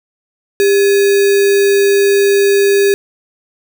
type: tone with sample-and-hold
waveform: sine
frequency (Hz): 399.2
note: G4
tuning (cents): +32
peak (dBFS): -7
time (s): 0.6-2.94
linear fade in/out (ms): 0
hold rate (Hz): 2100
effects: none